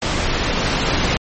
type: noise with level ramp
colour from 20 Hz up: pink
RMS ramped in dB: -20 to -17 dBFS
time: 0.02-1.17 s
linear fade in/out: 2 ms
effects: low-pass 6000 Hz 12 dB/octave + MP3 32 kbps